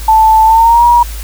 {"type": "tone with pitch glide", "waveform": "sine", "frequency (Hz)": [880, 954.1], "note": ["A5", "A#5"], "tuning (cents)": [0, 40], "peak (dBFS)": -3, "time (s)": [0.08, 1.03], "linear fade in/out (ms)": 5, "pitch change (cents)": 140, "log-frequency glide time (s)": [0.44, 0.85], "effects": ["added 53 Hz sine -20 dBFS peak until 1.23 s", "white hiss -30 dBFS RMS until 1.23 s"]}